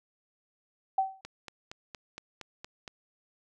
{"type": "tone with exponential decay", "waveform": "sine", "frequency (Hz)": 768, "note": "G5", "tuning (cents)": -36, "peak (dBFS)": -20, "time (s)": [0.98, 1.21], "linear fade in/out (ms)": 5, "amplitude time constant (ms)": 49}
{"type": "click train", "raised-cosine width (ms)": 0.2, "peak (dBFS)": -24, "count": 8, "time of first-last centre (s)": [1.25, 2.878], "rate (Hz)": 4.3}
{"effects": []}